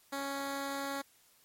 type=tone; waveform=10% pulse; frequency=277.2 Hz; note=C#4; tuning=in tune; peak=-27 dBFS; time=0.12-1.02 s; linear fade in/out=10 ms; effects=white hiss -65 dBFS RMS until 1.44 s + MP3 64 kbps